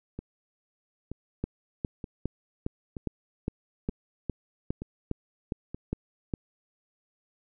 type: two click trains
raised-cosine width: 3 ms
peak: -16 / -23 dBFS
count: 13 / 7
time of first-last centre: 1.44-6.338 / 0.19-5.746 s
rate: 2.45 / 1.08 Hz
effects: none